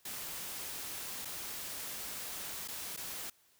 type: noise with dropouts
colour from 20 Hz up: white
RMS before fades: -42 dBFS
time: 0.05-3.3 s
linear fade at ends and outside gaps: 5 ms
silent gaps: 1.249-1.253 / 2.677-2.683 / 2.965-2.973 s
effects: white hiss -68 dBFS RMS until 3.59 s